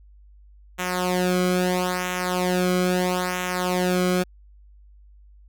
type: tone with flanger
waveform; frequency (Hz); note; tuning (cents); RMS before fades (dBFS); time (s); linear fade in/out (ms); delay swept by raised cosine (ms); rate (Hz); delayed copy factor
sawtooth; 181.3; F#3; -35; -23; 0.78-4.24; 20; 0.21 to 1.12; 0.76; -0.8
effects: added 50 Hz sine -47 dBFS peak until 5.48 s